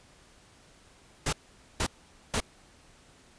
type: noise bursts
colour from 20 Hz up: pink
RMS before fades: -28 dBFS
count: 3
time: 1.26-2.404 s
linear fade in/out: 5 ms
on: 68 ms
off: 470 ms
effects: pink hiss -58 dBFS RMS until 3.38 s + resampled to 22050 Hz